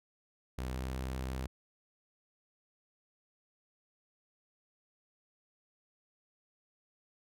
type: tone with pitch glide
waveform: sawtooth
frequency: 63.7 to 64.74 Hz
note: C2 to C2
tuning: -46 to -18 cents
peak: -32 dBFS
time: 0.58-1.47 s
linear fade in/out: 5 ms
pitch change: +28 cents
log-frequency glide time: 0.7-0.9 s
effects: none